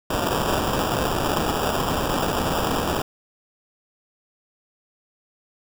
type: noise with sample-and-hold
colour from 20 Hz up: violet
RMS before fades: -23 dBFS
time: 0.1-3.02 s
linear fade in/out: 5 ms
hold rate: 2100 Hz
effects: none